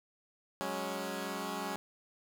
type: chord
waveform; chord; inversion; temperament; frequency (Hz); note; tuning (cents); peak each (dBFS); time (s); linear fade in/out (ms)
10% pulse; F# suspended second; none; equal; 185 / 207.7 / 277.2; F#3 / G#3 / C#4; 0 / 0 / 0; -32; 0.61-1.76; 0
effects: none